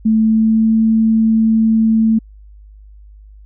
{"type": "tone with pitch glide", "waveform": "sine", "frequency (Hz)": [220, 222.3], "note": ["A3", "A3"], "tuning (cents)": [0, 18], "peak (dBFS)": -9, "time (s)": [0.05, 2.19], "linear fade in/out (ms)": 10, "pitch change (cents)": 18, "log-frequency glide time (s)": [0.2, 0.74], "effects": ["added 51 Hz sine -37 dBFS peak until 3.45 s"]}